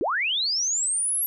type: linear sweep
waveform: sine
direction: up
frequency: 271.4 to 11610 Hz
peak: -22 dBFS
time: 0.01-1.26 s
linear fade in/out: 0 ms
effects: none